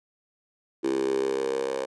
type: tone with high-pass filter sweep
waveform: 10% pulse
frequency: 66.7 Hz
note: C2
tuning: 34 cents sharp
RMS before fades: -27 dBFS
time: 0.83-1.86 s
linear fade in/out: 20 ms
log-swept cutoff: 350 to 530 Hz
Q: 6.9
effects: resampled to 22050 Hz